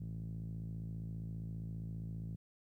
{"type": "tone with low-pass filter", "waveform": "5% pulse", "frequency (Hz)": 55, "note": "A1", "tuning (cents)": 0, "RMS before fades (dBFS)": -43, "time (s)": [0, 2.36], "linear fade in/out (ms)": 10, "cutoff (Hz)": 140, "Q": 5, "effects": ["13-bit"]}